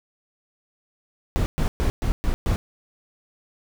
brown noise bursts, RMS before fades -21 dBFS, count 6, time 1.36-2.56 s, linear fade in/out 0 ms, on 100 ms, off 120 ms, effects none

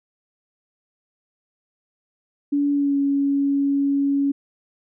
sine tone with pitch glide, 285.9 to 279.7 Hz, D4 to C#4, -46 to +16 cents, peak -17 dBFS, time 2.52-4.32 s, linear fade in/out 10 ms, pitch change -38 cents, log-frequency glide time 2.72-2.97 s, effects none

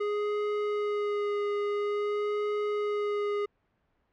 square tone with vibrato, 414.1 Hz, G#4, 5 cents flat, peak -28 dBFS, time 0-3.46 s, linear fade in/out 10 ms, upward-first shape sine, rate 0.49 Hz, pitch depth 14 cents each way, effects pink hiss -73 dBFS RMS until 4.12 s + low-pass 2000 Hz 12 dB/octave

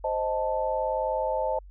sine chord, A diminished, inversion first, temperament equal, 523.3 / 622.3 / 880 Hz, C5 / Eb5 / A5, 0 / 0 / 0 cents, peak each -29 dBFS, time 0.04-1.59 s, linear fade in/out 5 ms, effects added 47 Hz sine -44 dBFS peak until 1.7 s

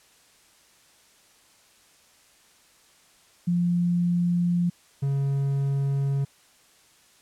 sine / triangle tone pair in turn, 174.61 / 138.59 Hz, F3 / C#3, 0 / 0 cents, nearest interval major third, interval 400 cents, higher first, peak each -20 dBFS, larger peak neither, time 3.47-4.7 / 5.02-6.25 s, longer neither, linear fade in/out 10 ms, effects white hiss -58 dBFS RMS until 7.21 s + low-pass 10000 Hz 12 dB/octave

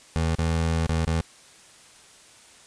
25% pulse tone with dropouts, 81.7 Hz, E2, 15 cents flat, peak -18 dBFS, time 0.16-1.21 s, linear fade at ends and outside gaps 0 ms, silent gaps 0.351-0.386 / 0.867-0.894 / 1.05-1.07 s, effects white hiss -51 dBFS RMS until 2.66 s + resampled to 22050 Hz

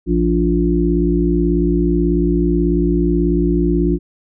harmonic tone, 58.27 Hz, A#1, in tune, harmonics 1 / 3 / 5 / 6, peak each -18 / -18 / -18 / -18 dBFS, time 0.06-3.99 s, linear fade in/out 50 ms, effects none

